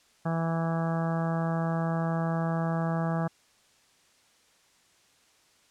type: harmonic tone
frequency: 164.81 Hz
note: E3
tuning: in tune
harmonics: 1 / 2 / 3 / 4 / 5 / 6 / 7 / 8 / 9 / 10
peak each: -27 / -39 / -39 / -35 / -37 / -45 / -40 / -43 / -48 / -44 dBFS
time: 0.25-3.28 s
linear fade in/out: 10 ms
effects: white hiss -63 dBFS RMS until 5.7 s + low-pass 8000 Hz 12 dB/octave